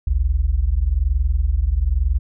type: tone pair together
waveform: sine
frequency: 50.77 / 71.8 Hz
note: G#1 / D2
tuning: -39 / -39 cents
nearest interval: tritone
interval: 600 cents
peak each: -18 dBFS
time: 0.07-2.19 s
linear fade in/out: 5 ms
effects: none